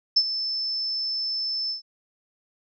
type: tone with ADSR envelope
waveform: sine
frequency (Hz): 5274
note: E8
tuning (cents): 0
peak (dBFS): -13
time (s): 0.16-1.82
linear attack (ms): 10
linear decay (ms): 56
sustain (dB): -12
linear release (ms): 120
effects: none